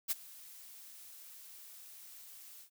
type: noise with ADSR envelope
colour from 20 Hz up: blue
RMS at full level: -31 dBFS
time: 0.08-2.7 s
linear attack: 30 ms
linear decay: 25 ms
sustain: -22 dB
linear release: 95 ms
effects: none